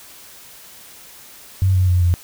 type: tone with pitch steps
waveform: sine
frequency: 94.8 / 92.26 / 89.79 / 87.39 Hz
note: F#2 / F#2 / F2 / F2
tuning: +43 / -4 / +49 / +2 cents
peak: -12 dBFS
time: 1.62-2.14 s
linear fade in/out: 0 ms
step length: 130 ms
effects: white hiss -42 dBFS RMS until 2.23 s